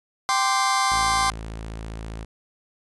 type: chord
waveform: sawtooth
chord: G suspended fourth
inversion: none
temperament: just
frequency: 784 / 1045.3 / 1176 Hz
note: G5 / C6 / D6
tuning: 0 / -2 / +2 cents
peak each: -20 / -18 / -21 dBFS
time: 0.29-1.3 s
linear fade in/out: 0 ms
type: tone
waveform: sawtooth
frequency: 55 Hz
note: A1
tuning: in tune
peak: -28 dBFS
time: 0.91-2.25 s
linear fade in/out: 10 ms
effects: resampled to 24000 Hz